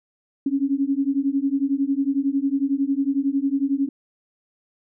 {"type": "beating tone pair", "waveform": "sine", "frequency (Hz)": [270.7, 281.7], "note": ["C#4", "C#4"], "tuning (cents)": [-41, 28], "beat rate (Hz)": 11, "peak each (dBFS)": -22, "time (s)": [0.46, 3.89], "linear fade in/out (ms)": 5, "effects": []}